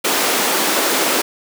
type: high-pass noise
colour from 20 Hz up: pink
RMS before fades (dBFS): -17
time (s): 0.04-1.22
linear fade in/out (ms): 10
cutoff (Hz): 280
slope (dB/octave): 24
effects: none